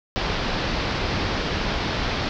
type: low-pass noise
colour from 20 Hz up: pink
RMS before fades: -25 dBFS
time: 0.16-2.29 s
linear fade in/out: 0 ms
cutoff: 5200 Hz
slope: 48 dB/octave
effects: none